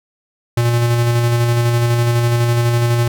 square tone with tremolo, 118.8 Hz, A#2, 33 cents sharp, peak -12 dBFS, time 0.57-3.08 s, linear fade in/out 5 ms, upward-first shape square, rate 12 Hz, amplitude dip 25%, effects none

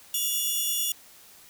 5% pulse tone pair together, 2859 / 3429 Hz, F7 / A7, +40 / -45 cents, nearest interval minor third, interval 315 cents, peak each -20 dBFS, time 0.14-0.92 s, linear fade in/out 2 ms, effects white hiss -52 dBFS RMS until 1.49 s

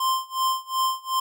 square tone with tremolo, 1046.5 Hz, C6, in tune, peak -20 dBFS, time 0-1.2 s, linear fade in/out 5 ms, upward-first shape sine, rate 2.7 Hz, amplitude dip 95%, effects none

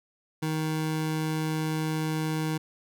25% pulse tone, 156.9 Hz, D#3, 15 cents sharp, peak -23 dBFS, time 0.42-2.58 s, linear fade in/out 10 ms, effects none

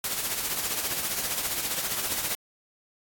white noise with tremolo, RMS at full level -27 dBFS, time 0.04-2.35 s, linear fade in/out 2 ms, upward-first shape triangle, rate 15 Hz, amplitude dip 55%, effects AAC 64 kbps

